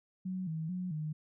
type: tone with pitch steps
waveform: sine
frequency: 185.8 / 159.7 / 182.1 / 153.9 Hz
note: F#3 / D#3 / F#3 / D#3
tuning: +7 / +45 / -27 / -19 cents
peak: -34 dBFS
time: 0.25-1.13 s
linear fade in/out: 10 ms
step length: 220 ms
effects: none